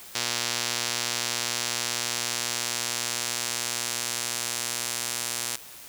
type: tone with band-pass filter sweep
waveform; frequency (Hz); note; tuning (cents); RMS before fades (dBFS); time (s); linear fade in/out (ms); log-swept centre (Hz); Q
sawtooth; 120; B2; -49; -30; 0.15-5.56; 5; 5400 to 8500; 1.1
effects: white hiss -45 dBFS RMS until 5.88 s